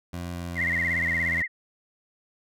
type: tone with pitch glide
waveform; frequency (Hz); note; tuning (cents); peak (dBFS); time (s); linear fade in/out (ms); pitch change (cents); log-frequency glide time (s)
20% pulse; 87.31 to 84.04; F2 to E2; 0 to +34; -27; 0.13-1.42; 5; -66; 0.29-1.13
type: tone with vibrato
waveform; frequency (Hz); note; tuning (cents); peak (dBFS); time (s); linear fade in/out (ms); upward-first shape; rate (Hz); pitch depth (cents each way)
sine; 1977; B6; +1; -23; 0.55-1.48; 50; sine; 17; 120
effects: none